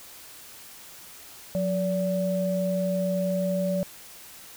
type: tone pair together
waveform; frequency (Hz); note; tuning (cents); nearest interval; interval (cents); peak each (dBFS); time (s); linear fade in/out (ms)
sine; 181.11 / 575; F#3 / D5; -37 / -37; octave + minor sixth; 2000; -26; 1.55-3.83; 0
effects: white hiss -46 dBFS RMS until 4.56 s